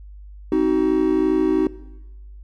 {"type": "chord", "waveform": "triangle", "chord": "C diminished", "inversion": "none", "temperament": "just", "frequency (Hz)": [261.6, 314, 376.7], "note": ["C4", "Eb4", "Gb4"], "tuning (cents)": [0, 16, 31], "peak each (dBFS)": [-22, -16, -18], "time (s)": [0.52, 1.67], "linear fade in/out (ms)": 2, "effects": ["noise-tail reverb RT60 1.0 s tail -18 dB re dry", "added 50 Hz sine -37 dBFS peak until 2.43 s"]}